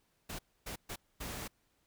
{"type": "noise bursts at uneven times", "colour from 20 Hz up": "pink", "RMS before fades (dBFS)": -42, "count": 4, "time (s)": [[0.29, 0.39], [0.66, 0.76], [0.89, 0.96], [1.2, 1.48]], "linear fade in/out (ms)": 10, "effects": ["pink hiss -75 dBFS RMS until 1.86 s"]}